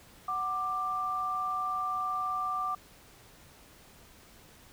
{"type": "tone pair together", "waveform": "sine", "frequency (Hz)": [744, 1182.8], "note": ["F#5", "D6"], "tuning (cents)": [9, 12], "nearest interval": "minor sixth", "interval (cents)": 803, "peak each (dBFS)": [-37, -30], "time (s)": [0.28, 2.75], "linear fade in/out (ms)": 5, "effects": ["pink hiss -56 dBFS RMS until 4.72 s"]}